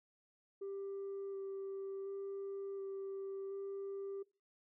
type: tone with vibrato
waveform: sine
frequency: 392 Hz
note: G4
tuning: in tune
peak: -39 dBFS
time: 0.61-4.23 s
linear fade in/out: 10 ms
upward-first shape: square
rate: 0.69 Hz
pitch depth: 9 cents each way
effects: noise-tail reverb RT60 0.3 s tail -23 dB re dry + tanh soft clip ceiling -39 dBFS